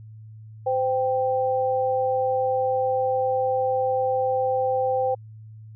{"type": "tone pair together", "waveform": "sine", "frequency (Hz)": [514.9, 784], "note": ["C5", "G5"], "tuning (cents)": [-28, 0], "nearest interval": "perfect fifth", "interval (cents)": 728, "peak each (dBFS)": [-22, -24], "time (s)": [0.66, 5.15], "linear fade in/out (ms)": 10, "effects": ["added 109 Hz sine -40 dBFS peak until 5.75 s"]}